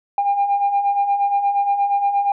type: beating tone pair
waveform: sine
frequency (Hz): 797 / 805.5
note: G5 / G5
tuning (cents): +28 / +47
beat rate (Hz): 8.5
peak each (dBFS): -22 / -15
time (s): 0.18-2.32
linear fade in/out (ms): 2
effects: tanh soft clip ceiling -11 dBFS